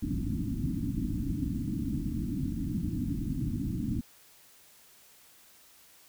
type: low-pass noise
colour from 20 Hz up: white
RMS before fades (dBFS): -32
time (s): 0.02-4.01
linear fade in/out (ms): 5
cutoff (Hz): 310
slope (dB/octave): 96
effects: white hiss -58 dBFS RMS until 6.08 s